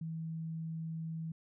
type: tone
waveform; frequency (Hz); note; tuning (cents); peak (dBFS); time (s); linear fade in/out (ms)
sine; 162; E3; -30; -37; 0.01-1.32; 5
effects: none